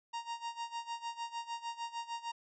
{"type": "tone with tremolo", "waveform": "45% pulse", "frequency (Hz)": 932.3, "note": "A#5", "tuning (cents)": 0, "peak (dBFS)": -36, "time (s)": [0.13, 2.32], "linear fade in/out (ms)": 10, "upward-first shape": "sine", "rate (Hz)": 6.6, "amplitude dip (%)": 85, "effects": ["resampled to 16000 Hz"]}